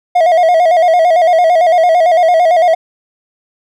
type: tone with vibrato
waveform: triangle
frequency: 681 Hz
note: F5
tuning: 44 cents flat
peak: -4 dBFS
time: 0.15-2.75 s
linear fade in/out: 10 ms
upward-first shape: square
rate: 8.9 Hz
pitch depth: 85 cents each way
effects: none